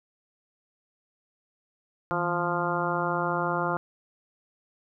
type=harmonic tone with a mistuned harmonic; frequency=174.61 Hz; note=F3; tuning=in tune; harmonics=1 / 2 / 3 / 4 / 5 / 6 / 7 / 8; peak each=-33 / -33 / -33 / -33 / -33 / -33 / -33 / -33 dBFS; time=2.11-3.77 s; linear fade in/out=0 ms; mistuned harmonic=1; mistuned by=-110 cents; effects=none